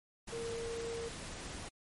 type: tone in noise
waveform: sine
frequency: 462.3 Hz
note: A#4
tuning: 14 cents flat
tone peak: -38 dBFS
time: 0.32-1.09 s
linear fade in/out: 10 ms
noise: pink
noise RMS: -45 dBFS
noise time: 0.27-1.69 s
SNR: +4 dB
effects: MP3 48 kbps